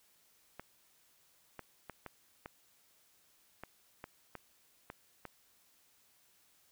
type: clicks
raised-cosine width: 0.5 ms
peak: -29 dBFS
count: 10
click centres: 0.596 / 1.593 / 1.897 / 2.063 / 2.459 / 3.636 / 4.041 / 4.353 / 4.901 / 5.253 s
effects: white hiss -69 dBFS RMS until 6.71 s